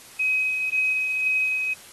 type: tone with tremolo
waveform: sine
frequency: 2532 Hz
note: D#7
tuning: 30 cents sharp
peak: -19 dBFS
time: 0.19-1.74 s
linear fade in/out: 10 ms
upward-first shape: sine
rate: 1.9 Hz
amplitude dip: 35%
effects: white hiss -46 dBFS RMS until 1.92 s + AAC 32 kbps